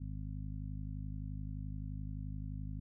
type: harmonic tone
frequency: 51.6 Hz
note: G#1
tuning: 10 cents flat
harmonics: 1 / 2 / 3 / 4 / 5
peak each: -42 / -44 / -46 / -53 / -51 dBFS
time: 0-2.8 s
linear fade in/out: 10 ms
effects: none